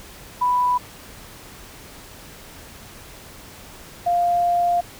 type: tone pair in turn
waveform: sine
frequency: 989 / 699.3 Hz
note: B5 / F5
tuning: +2 / +2 cents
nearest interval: tritone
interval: 600 cents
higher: first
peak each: -16 dBFS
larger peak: neither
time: 0.41-0.78 / 4.06-4.81 s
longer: second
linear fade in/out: 10 ms
effects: pink hiss -42 dBFS RMS until 4.99 s